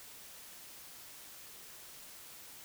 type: silence
effects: white hiss -52 dBFS RMS until 2.64 s